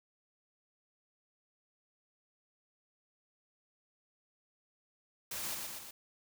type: noise with echo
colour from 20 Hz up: white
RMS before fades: -40 dBFS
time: 5.31-5.55 s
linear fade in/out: 5 ms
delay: 120 ms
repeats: 3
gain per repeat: -3 dB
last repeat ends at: 5.91 s
effects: none